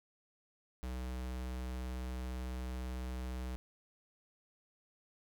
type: tone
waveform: square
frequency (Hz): 63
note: B1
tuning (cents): +35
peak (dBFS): -39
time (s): 0.83-3.56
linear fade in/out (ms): 0
effects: none